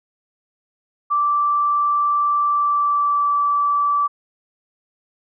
sine tone with pitch glide, 1169 to 1158.2 Hz, D6 to D6, -8 to -24 cents, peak -15 dBFS, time 1.1-4.08 s, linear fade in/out 20 ms, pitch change -16 cents, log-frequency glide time 2.45-3.34 s, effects none

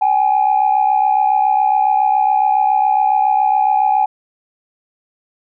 sine tone pair together, 772 / 839.2 Hz, G5 / G#5, -27 / +18 cents, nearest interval minor second, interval 145 cents, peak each -14 / -12 dBFS, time 0.01-4.06 s, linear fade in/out 10 ms, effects tanh soft clip ceiling -5 dBFS

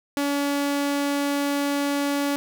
sawtooth tone, 284.2 Hz, C#4, 43 cents sharp, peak -18 dBFS, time 0.17-2.36 s, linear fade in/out 0 ms, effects none

